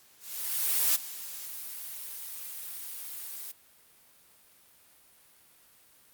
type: noise with ADSR envelope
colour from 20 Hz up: blue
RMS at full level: -24 dBFS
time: 0.19-3.52 s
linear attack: 760 ms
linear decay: 18 ms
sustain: -16 dB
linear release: 12 ms
effects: white hiss -60 dBFS RMS until 6.13 s + Opus 48 kbps